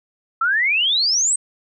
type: exponential sweep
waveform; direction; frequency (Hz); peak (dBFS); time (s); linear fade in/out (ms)
sine; up; 1300 to 8430; -15; 0.41-1.36; 5
effects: none